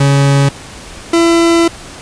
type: tone pair in turn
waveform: 40% pulse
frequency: 139.7 / 335.7 Hz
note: C#3 / E4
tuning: +14 / +32 cents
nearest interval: octave + minor third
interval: 1518 cents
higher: second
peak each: -6 dBFS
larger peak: neither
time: 0-0.49 / 1.13-1.68 s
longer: second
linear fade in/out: 5 ms
effects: pink hiss -31 dBFS RMS until 2.01 s + resampled to 22050 Hz